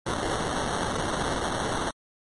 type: noise with sample-and-hold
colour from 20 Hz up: white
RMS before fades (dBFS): -28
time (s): 0.06-1.91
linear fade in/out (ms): 5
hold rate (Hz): 2450
effects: MP3 48 kbps